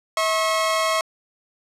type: tone pair together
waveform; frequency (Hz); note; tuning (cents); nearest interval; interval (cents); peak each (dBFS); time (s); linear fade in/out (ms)
sawtooth; 645 / 1085.6; E5 / C#6; -38 / -36; major sixth; 902; -18; 0.17-1.01; 2
effects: low-pass 10000 Hz 12 dB/octave